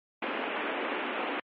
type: band-pass noise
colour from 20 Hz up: pink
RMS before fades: -33 dBFS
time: 0.22-1.4 s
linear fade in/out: 5 ms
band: 250 to 3000 Hz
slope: 48 dB/octave
effects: MP3 32 kbps